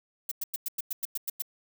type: noise bursts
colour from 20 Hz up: violet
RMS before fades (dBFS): -31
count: 10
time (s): 0.29-1.422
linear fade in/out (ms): 5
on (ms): 25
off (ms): 98
effects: none